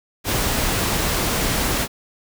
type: noise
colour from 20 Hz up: pink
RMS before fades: -21 dBFS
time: 0.24-1.88 s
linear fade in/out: 50 ms
effects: none